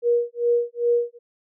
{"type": "tone with tremolo", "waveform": "sine", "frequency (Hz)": 476.3, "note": "A#4", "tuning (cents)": 37, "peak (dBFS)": -15, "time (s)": [0.02, 1.19], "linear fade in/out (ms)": 50, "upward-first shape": "sine", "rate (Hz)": 2.5, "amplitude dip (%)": 100, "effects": []}